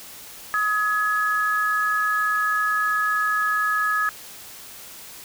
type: tone pair together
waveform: sine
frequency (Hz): 1263.8 / 1687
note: D#6 / G#6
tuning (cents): +27 / +27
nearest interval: perfect fourth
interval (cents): 500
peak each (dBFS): -22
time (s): 0.54-4.09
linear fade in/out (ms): 0
effects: white hiss -41 dBFS RMS until 5.24 s